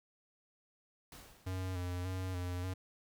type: noise with exponential decay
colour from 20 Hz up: pink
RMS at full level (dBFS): -50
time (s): 1.12-1.95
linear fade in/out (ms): 2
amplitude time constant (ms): 180
type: tone with vibrato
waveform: square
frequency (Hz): 91.2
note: F#2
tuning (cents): -24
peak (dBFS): -37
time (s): 1.46-2.74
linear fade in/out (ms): 10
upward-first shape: square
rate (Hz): 1.7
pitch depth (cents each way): 35
effects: none